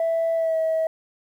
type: tone with pitch glide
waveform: sine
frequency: 659.3 to 643.5 Hz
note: E5 to E5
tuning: 0 to -42 cents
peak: -18 dBFS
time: 0-0.87 s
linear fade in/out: 2 ms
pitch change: -42 cents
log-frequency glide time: 0.35-0.57 s
effects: tanh soft clip ceiling -17 dBFS + 9-bit